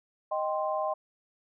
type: chord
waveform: sine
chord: C minor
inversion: first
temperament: equal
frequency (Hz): 622.3 / 784 / 1046.5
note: Eb5 / G5 / C6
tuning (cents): 0 / 0 / 0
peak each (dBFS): -30 / -33 / -33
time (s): 0.31-0.94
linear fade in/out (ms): 10
effects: none